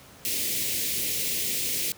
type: band-stop noise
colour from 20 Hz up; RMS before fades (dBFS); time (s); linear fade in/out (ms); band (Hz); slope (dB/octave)
white; -28; 0.25-1.92; 0; 540 to 2000; 48
effects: pink hiss -50 dBFS RMS until 1.97 s + high-pass 60 Hz 12 dB/octave